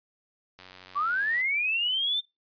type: click train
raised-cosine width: 0.2 ms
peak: -29 dBFS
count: 77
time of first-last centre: 0.59-1.412 s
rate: 92.5 Hz
type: linear sweep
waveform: sine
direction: up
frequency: 1108.7 to 3608 Hz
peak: -24 dBFS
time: 0.95-2.21 s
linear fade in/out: 20 ms
effects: noise-tail reverb RT60 0.2 s tail -21 dB re dry + resampled to 11025 Hz

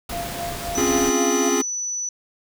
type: noise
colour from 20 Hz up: pink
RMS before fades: -31 dBFS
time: 0.09-1.1 s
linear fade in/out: 5 ms
type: tone with tremolo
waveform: sine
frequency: 691 Hz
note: F5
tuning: 19 cents flat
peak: -26 dBFS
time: 0.12-1.49 s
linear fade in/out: 5 ms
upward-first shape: sine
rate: 3.8 Hz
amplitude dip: 75%
type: tone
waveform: sine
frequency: 5960 Hz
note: F#8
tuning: 12 cents sharp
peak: -24 dBFS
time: 0.75-2.09 s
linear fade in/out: 2 ms
type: chord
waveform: square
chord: Db major seventh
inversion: third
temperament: equal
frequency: 261.6 / 277.2 / 349.2 / 415.3 Hz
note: C4 / Db4 / F4 / Ab4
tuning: 0 / 0 / 0 / 0 cents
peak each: -25 / -26 / -25 / -24 dBFS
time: 0.77-1.62 s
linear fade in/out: 10 ms
effects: none

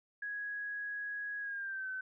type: tone with pitch glide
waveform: sine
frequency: 1663 to 1525 Hz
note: G#6 to G6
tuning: +2 to -48 cents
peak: -37 dBFS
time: 0.22-2.01 s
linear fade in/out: 5 ms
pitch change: -150 cents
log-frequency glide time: 1.4-1.89 s
effects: none

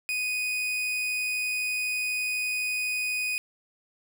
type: tone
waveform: 40% pulse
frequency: 2489 Hz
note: D#7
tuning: in tune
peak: -26 dBFS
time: 0.09-3.38 s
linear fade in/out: 0 ms
effects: none

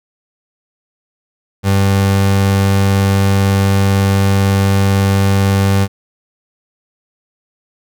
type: tone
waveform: 30% pulse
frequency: 98 Hz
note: G2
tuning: in tune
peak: -7 dBFS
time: 1.63-5.88 s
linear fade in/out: 50 ms
effects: none

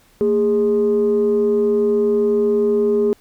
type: tone pair together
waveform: sine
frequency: 228.1 / 411.8 Hz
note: A#3 / G#4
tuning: -37 / -15 cents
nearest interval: minor seventh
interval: 1022 cents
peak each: -19 / -13 dBFS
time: 0.21-3.13 s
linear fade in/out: 0 ms
effects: tanh soft clip ceiling -9 dBFS + pink hiss -54 dBFS RMS until 3.2 s

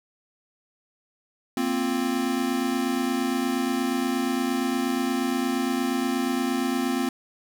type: chord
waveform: square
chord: Bb suspended second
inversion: none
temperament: equal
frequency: 233.1 / 261.6 / 349.2 Hz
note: Bb3 / C4 / F4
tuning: 0 / 0 / 0 cents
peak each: -30 / -26 / -31 dBFS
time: 1.57-7.09 s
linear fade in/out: 2 ms
effects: none

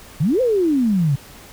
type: exponential two-way sweep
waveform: sine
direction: up then down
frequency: 131.1 to 530 to 131.1 Hz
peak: -14 dBFS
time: 0.2-1.16 s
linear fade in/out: 10 ms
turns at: 0.41 s
effects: pink hiss -42 dBFS RMS until 1.52 s

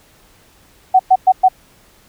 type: tone bursts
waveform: sine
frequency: 750 Hz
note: F#5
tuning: 23 cents sharp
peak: -5 dBFS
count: 4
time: 0.94-1.486 s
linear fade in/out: 10 ms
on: 54 ms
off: 110 ms
effects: pink hiss -50 dBFS RMS until 2.08 s

